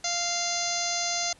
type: harmonic tone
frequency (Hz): 695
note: F5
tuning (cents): -9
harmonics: 1 / 2 / 3 / 4 / 5 / 6 / 7 / 8 / 9 / 10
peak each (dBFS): -33 / -40 / -36 / -41 / -39 / -35 / -34 / -38 / -31 / -38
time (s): 0.04-1.33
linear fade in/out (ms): 5
effects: pink hiss -56 dBFS RMS until 1.39 s + resampled to 24000 Hz